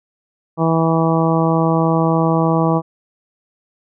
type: harmonic tone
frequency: 163.2 Hz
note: E3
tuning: 17 cents flat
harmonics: 1 / 2 / 3 / 4 / 5 / 6 / 7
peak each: -16 / -19 / -21 / -22 / -23 / -24 / -24 dBFS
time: 0.57-2.82 s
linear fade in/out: 50 ms
effects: none